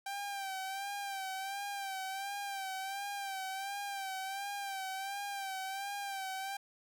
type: tone with vibrato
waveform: sawtooth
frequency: 784 Hz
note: G5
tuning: in tune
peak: -34 dBFS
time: 0.06-6.57 s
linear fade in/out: 5 ms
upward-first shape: sine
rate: 1.4 Hz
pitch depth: 53 cents each way
effects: none